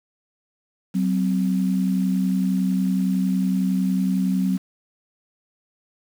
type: tone pair together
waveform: sine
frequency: 187.9 / 258.8 Hz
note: F#3 / C4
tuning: +27 / -19 cents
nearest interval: tritone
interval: 554 cents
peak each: -19 / -25 dBFS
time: 0.94-4.58 s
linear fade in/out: 20 ms
effects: 7-bit